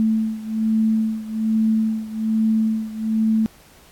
sine beating tone pair, 219.9 / 221.1 Hz, A3 / A3, -1 / +9 cents, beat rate 1.2 Hz, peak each -19 / -22 dBFS, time 0-3.46 s, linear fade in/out 0 ms, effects pink hiss -50 dBFS RMS until 3.91 s + AAC 64 kbps

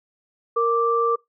sine tone pair together, 464.5 / 1173.5 Hz, A#4 / D6, -6 / -2 cents, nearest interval octave + major third, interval 1604 cents, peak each -20 dBFS, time 0.56-1.16 s, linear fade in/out 10 ms, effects noise-tail reverb RT60 0.2 s tail -25 dB re dry

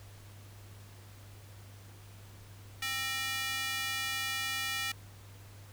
square tone with high-pass filter, 265.2 Hz, C4, 23 cents sharp, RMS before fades -35 dBFS, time 2.82-4.92 s, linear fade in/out 5 ms, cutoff 2100 Hz, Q 1.5, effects added 100 Hz sine -50 dBFS peak until 5.72 s + pink hiss -57 dBFS RMS until 5.72 s

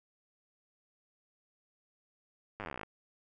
slowing click train, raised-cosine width 0.5 ms, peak -25 dBFS, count 18, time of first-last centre 2.6-2.833 s, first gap 9 ms, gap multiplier 1.05, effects none

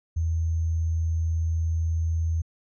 sine tone with sample-and-hold, 81.8 Hz, E2, 13 cents flat, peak -22 dBFS, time 0.16-2.42 s, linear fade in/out 10 ms, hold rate 6300 Hz, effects resampled to 24000 Hz

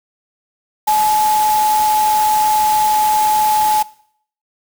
sine tone in noise, 854 Hz, G#5, 48 cents sharp, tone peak -11 dBFS, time 0.87-3.83 s, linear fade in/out 10 ms, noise white, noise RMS -24 dBFS, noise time 0.87-3.83 s, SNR +10 dB, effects noise-tail reverb RT60 0.6 s tail -20 dB re dry

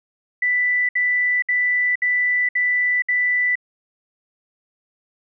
sine tone bursts, 1981 Hz, B6, 5 cents sharp, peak -16 dBFS, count 6, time 0.42-3.555 s, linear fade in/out 5 ms, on 470 ms, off 63 ms, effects none

